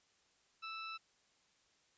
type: tone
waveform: 20% pulse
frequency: 1318.5 Hz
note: E6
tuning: in tune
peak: -38 dBFS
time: 0.62-0.98 s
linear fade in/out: 20 ms
effects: white hiss -73 dBFS RMS until 1.97 s + resampled to 16000 Hz